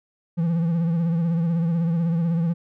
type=tone with vibrato; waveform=triangle; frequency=167.4 Hz; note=E3; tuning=27 cents sharp; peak=-17 dBFS; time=0.37-2.54 s; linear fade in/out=20 ms; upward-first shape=triangle; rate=16 Hz; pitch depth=74 cents each way; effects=none